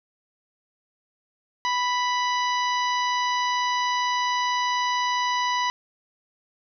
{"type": "harmonic tone", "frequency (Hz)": 987.8, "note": "B5", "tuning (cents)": 0, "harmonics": [1, 2, 3, 4, 5, 6], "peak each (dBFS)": [-23, -29, -33, -35, -37, -39], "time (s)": [1.65, 5.7], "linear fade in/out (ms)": 0, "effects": []}